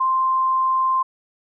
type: tone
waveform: sine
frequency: 1046.5 Hz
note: C6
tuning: in tune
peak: -16 dBFS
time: 0-1.03 s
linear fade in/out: 10 ms
effects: none